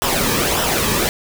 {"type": "noise with flanger", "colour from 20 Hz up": "pink", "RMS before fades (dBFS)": -18, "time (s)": [0.02, 1.09], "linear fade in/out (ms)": 0, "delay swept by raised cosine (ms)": [0.44, 1.44], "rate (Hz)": 1.7, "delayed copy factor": -0.55, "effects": []}